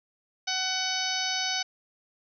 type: harmonic tone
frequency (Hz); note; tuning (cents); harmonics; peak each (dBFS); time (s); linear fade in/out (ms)
750; F#5; +23; 1 / 2 / 3 / 4 / 5 / 6 / 7 / 8; -35 / -35 / -35 / -35 / -35 / -35 / -35 / -35; 0.47-1.63; 10
effects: none